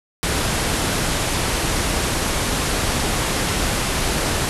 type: low-pass noise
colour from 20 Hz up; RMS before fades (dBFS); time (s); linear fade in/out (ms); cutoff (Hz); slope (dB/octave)
pink; -21; 0.23-4.49; 0; 12000; 96
effects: none